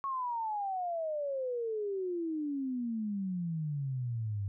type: exponential sweep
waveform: sine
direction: down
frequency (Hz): 1108.7 to 97.2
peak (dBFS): -32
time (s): 0.04-4.48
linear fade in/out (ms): 0
effects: none